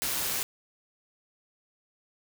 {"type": "noise with amplitude modulation", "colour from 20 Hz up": "white", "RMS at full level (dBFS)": -29, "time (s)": [0.02, 0.43], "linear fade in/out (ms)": 0, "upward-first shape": "sine", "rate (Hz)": 134, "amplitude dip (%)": 30, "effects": []}